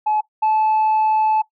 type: tone pair in turn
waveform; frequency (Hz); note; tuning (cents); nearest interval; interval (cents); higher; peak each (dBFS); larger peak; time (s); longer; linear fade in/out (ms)
sine; 854 / 867.9; G#5 / A5; +48 / -24; unison; 28; second; -14 / -12; second; 0.06-0.21 / 0.42-1.42; second; 10
effects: noise-tail reverb RT60 0.1 s tail -18 dB re dry + tanh soft clip ceiling -12 dBFS